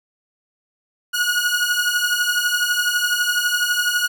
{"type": "beating tone pair", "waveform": "sawtooth", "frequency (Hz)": [1445, 1457], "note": ["F#6", "F#6"], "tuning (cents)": [-41, -27], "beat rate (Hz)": 12, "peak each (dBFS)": -17, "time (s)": [1.13, 4.08], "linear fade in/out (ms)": 20, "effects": []}